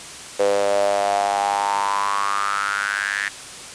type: tone with high-pass filter sweep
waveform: sawtooth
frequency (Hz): 100.6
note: G2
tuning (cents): +45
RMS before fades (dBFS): -21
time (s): 0.39-3.29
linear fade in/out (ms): 10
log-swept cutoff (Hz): 500 to 1800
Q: 7.9
effects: white hiss -36 dBFS RMS until 3.74 s + resampled to 22050 Hz